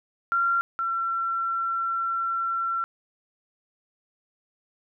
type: tone pair in turn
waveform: sine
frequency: 1377 / 1354.9 Hz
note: F6 / E6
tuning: -25 / +47 cents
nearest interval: unison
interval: 28 cents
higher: first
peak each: -20 / -24 dBFS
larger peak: first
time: 0.32-0.61 / 0.79-2.84 s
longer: second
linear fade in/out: 0 ms
effects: none